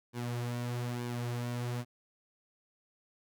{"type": "tone with flanger", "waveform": "sawtooth", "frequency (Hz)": 121, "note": "B2", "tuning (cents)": -35, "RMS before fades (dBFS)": -36, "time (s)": [0.13, 1.85], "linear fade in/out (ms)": 50, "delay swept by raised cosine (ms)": [1.5, 5.9], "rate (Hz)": 1.1, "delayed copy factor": -0.6, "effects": []}